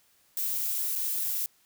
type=noise with dropouts; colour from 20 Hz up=violet; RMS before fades=-30 dBFS; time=0.37-1.46 s; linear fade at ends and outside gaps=1 ms; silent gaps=0.955-0.959 s; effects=white hiss -65 dBFS RMS until 1.65 s